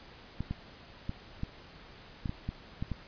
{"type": "clicks", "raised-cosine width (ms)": 5, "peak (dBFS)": -21, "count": 9, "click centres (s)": [0.406, 0.51, 1.094, 1.434, 2.258, 2.294, 2.49, 2.825, 2.917], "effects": ["pink hiss -52 dBFS RMS until 3.07 s", "resampled to 11025 Hz"]}